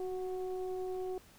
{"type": "tone with frequency modulation", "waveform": "sine", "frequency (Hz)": 371.2, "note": "F#4", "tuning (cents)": 6, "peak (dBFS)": -35, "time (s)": [0, 1.18], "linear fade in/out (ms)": 2, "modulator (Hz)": 366, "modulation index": 0.62, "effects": ["pink hiss -60 dBFS RMS until 1.38 s"]}